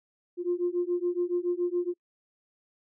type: beating tone pair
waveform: sine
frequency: 349.2 / 356.3 Hz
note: F4 / F4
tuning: 0 / +35 cents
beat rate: 7.1 Hz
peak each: -28 dBFS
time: 0.37-1.94 s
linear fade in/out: 50 ms
effects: noise-tail reverb RT60 0.1 s tail -26 dB re dry + tanh soft clip ceiling -18 dBFS